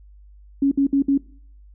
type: tone bursts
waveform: sine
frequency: 277.2 Hz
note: C#4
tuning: in tune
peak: -14 dBFS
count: 4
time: 0.62-1.177 s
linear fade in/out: 5 ms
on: 95 ms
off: 59 ms
effects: noise-tail reverb RT60 0.5 s tail -20 dB re dry + added 50 Hz sine -44 dBFS peak until 1.74 s